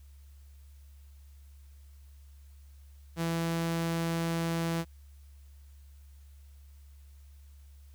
sawtooth tone, 166.3 Hz, E3, 16 cents sharp, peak -25 dBFS, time 3.16-4.85 s, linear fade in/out 50 ms, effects added 70 Hz sine -50 dBFS peak until 7.94 s + white hiss -68 dBFS RMS until 7.94 s

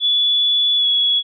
sine tone with pitch glide, 3432 to 3367 Hz, A7 to G#7, -44 to +23 cents, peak -13 dBFS, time 0-1.23 s, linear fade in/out 50 ms, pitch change -33 cents, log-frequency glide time 0.77-0.86 s, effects none

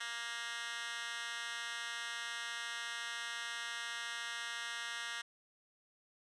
10% pulse tone with high-pass filter, 234.2 Hz, A#3, 8 cents sharp, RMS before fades -42 dBFS, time 0-5.22 s, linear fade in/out 10 ms, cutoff 2000 Hz, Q 2.8, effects resampled to 22050 Hz

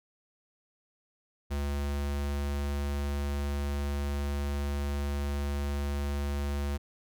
square tone, 71.3 Hz, C#2, 49 cents sharp, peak -30 dBFS, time 1.5-6.78 s, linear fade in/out 20 ms, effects none

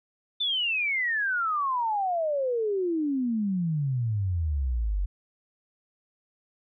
sine exponential sweep, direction down, 3581 to 45 Hz, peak -24 dBFS, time 0.4-5.06 s, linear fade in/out 10 ms, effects none

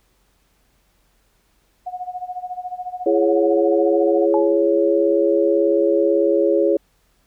sine tone with tremolo, 727 Hz, F#5, 31 cents flat, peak -23 dBFS, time 1.86-4.27 s, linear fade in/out 10 ms, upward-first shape sine, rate 14 Hz, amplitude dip 85%
sine chord, C# minor, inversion first, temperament equal with one note detuned, 337.1 / 415.3 / 554.4 Hz, E4 / G#4 / C#5, +39 / 0 / 0 cents, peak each -18 dBFS, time 3.06-6.77 s, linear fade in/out 5 ms
sine tone with exponential decay, 856 Hz, A5, 48 cents flat, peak -18 dBFS, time 4.34-4.66 s, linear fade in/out 1 ms, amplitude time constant 69 ms
effects added 45 Hz sine -63 dBFS peak until 7.26 s + pink hiss -63 dBFS RMS until 7.26 s

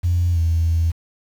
sine tone with pitch glide, 87.31 to 82.7 Hz, F2 to E2, 0 to +6 cents, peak -14 dBFS, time 0.03-0.92 s, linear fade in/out 20 ms, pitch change -94 cents, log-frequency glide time 0.32-0.39 s, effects tanh soft clip ceiling -10 dBFS + 7-bit

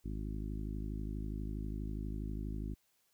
harmonic tone, 52.3 Hz, G#1, 13 cents sharp, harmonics 1 / 2 / 3 / 4 / 5 / 6 / 7, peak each -39 / -45 / -47 / -47 / -48 / -50 / -55 dBFS, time 0.04-2.75 s, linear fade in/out 20 ms, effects white hiss -75 dBFS RMS until 3.13 s

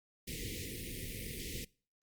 pink band-stop noise, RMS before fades -42 dBFS, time 0.27-1.65 s, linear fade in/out 10 ms, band 510 to 1900 Hz, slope 96 dB/octave, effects noise-tail reverb RT60 0.4 s tail -23 dB re dry + Opus 48 kbps

